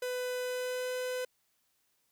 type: tone with pitch glide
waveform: 45% pulse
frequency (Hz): 500 to 504.4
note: B4 to B4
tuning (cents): +21 to +36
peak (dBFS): -33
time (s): 0.02-1.25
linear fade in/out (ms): 5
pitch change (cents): +15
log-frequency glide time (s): 0.42-0.91
effects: white hiss -75 dBFS RMS until 2.11 s